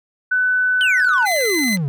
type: tone with pitch glide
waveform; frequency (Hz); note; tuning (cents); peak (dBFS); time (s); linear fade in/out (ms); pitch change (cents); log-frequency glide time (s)
sine; 1500 to 1489.6; F#6 to F#6; +23 to +11; -14; 0.31-1.26; 10; -12; 0.94-1.14
type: exponential sweep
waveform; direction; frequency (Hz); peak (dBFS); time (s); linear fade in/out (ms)
triangle; down; 3136 to 132.1; -16; 0.81-1.88; 0
type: click train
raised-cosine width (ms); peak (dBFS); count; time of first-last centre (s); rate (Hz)
0.2; -20; 18; 1-1.773; 22
type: tone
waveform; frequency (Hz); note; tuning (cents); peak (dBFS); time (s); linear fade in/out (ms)
sawtooth; 2038; C7; -46; -15; 1.25-1.77; 20
effects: none